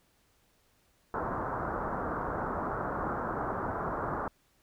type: low-pass noise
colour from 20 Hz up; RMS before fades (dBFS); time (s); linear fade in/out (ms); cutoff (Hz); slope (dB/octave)
white; -34; 1.14-4.28; 2; 1400; 48
effects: pink hiss -69 dBFS RMS until 4.62 s